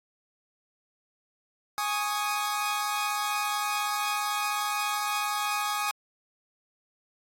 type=chord; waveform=sawtooth; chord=Ab suspended fourth; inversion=none; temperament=equal; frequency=830.6 / 1108.7 / 1244.5 Hz; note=Ab5 / Db6 / Eb6; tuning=0 / 0 / 0 cents; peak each=-27 / -31 / -27 dBFS; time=1.78-5.91 s; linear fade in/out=0 ms; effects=AAC 48 kbps